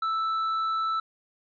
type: tone with hard clipping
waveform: sine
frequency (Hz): 1318.5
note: E6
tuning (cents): 0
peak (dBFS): -26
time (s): 0.02-1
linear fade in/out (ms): 5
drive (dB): 4
effects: resampled to 16000 Hz